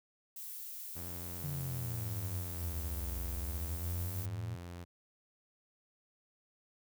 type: noise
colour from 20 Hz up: violet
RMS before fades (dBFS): -45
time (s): 0.36-4.26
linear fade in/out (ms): 5
type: tone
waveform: sawtooth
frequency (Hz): 87.31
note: F2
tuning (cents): 0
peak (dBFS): -40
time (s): 0.95-4.85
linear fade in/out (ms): 20
type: exponential two-way sweep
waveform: sine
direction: down then up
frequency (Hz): 149.1 to 61.74 to 115.3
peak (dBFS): -37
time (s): 1.43-4.56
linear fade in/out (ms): 10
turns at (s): 3.21
effects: none